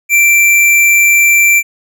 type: tone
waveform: square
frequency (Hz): 2349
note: D7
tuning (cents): 0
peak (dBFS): -6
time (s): 0.09-1.63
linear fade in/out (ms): 50
effects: none